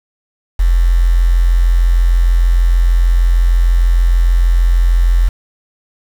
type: tone with quantisation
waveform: sine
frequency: 43.23 Hz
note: F1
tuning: 17 cents flat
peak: -7 dBFS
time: 0.59-5.29 s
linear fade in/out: 10 ms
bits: 5
effects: none